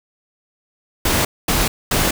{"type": "noise bursts", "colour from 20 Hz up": "pink", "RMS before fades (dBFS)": -17, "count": 3, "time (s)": [1.05, 2.11], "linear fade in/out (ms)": 5, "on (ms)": 200, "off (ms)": 230, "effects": []}